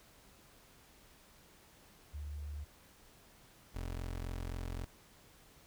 sine / 25% pulse tone pair in turn, 73.6 / 43.76 Hz, D2 / F1, +4 / +4 cents, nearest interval major sixth, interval 900 cents, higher first, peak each -40 / -35 dBFS, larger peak second, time 2.13-2.65 / 3.74-4.86 s, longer second, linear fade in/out 20 ms, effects pink hiss -62 dBFS RMS until 5.66 s

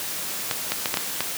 clicks, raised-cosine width 0.2 ms, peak -5 dBFS, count 6, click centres 0.512 / 0.72 / 0.858 / 0.941 / 0.972 / 1.206 s, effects white hiss -30 dBFS RMS until 1.37 s + high-pass 100 Hz 12 dB/octave

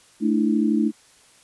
sine chord, A suspended fourth, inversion none, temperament equal with one note detuned, 220 / 296.7 / 329.6 Hz, A3 / D4 / E4, 0 / +18 / 0 cents, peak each -20 / -22 / -24 dBFS, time 0.2-0.92 s, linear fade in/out 50 ms, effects white hiss -54 dBFS RMS until 1.43 s + resampled to 24000 Hz

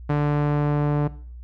sawtooth tone with low-pass filter sweep, 146.83 Hz, D3, in tune, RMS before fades -21 dBFS, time 0.09-1.08 s, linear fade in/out 10 ms, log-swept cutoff 1600 to 970 Hz, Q 0.72, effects noise-tail reverb RT60 0.5 s tail -18 dB re dry + added 60 Hz sine -36 dBFS peak until 1.43 s

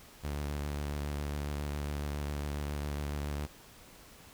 sawtooth tone with vibrato, 72.8 Hz, D2, 15 cents flat, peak -30 dBFS, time 0.23-3.47 s, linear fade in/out 20 ms, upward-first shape triangle, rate 7.3 Hz, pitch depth 29 cents each way, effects pink hiss -55 dBFS RMS until 4.33 s

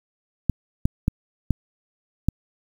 clicks, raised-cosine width 5 ms, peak -6 dBFS, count 5, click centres 0.497 / 0.855 / 1.081 / 1.507 / 2.286 s, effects 7-bit

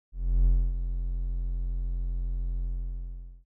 triangle tone with ADSR envelope, 43.65 Hz, F1, in tune, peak -15 dBFS, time 0.12-3.45 s, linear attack 340 ms, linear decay 270 ms, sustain -10 dB, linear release 810 ms, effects none

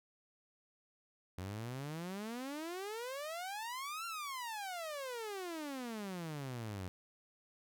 sawtooth exponential two-way sweep, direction up then down, 88.8 to 1390 to 88.8 Hz, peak -37 dBFS, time 1.38-6.88 s, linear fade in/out 0 ms, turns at 4.06 s, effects none

